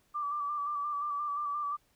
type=tone with vibrato; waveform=sine; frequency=1169 Hz; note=D6; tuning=8 cents flat; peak=-31 dBFS; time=0.14-1.77 s; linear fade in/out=20 ms; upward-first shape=square; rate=5.7 Hz; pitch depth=30 cents each way; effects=pink hiss -70 dBFS RMS until 1.95 s